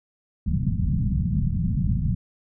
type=low-pass noise; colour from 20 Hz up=white; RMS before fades=-23 dBFS; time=0.46-2.15 s; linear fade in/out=5 ms; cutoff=200 Hz; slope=48 dB/octave; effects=none